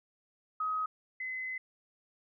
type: tone pair in turn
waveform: sine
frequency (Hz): 1264 / 2036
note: D#6 / C7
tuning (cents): +27 / -48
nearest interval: minor sixth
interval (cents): 825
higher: second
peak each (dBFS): -30 / -35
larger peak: first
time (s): 0.6-0.86 / 1.2-1.58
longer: second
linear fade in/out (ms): 5
effects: none